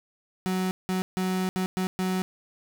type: tone bursts at uneven times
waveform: 35% pulse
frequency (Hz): 185.9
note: F#3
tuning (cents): +8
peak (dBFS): -23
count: 6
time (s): 0.46-0.71 / 0.89-1.02 / 1.17-1.49 / 1.56-1.66 / 1.77-1.87 / 1.99-2.22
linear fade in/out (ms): 0
effects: none